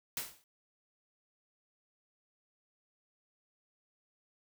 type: noise with exponential decay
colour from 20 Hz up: white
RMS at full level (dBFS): -34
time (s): 0.17-0.44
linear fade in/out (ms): 1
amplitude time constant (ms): 58
effects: none